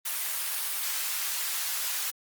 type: high-pass noise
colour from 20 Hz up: white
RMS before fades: -31 dBFS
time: 0.05-2.11 s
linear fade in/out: 10 ms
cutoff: 1000 Hz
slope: 12 dB/octave
effects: Opus 32 kbps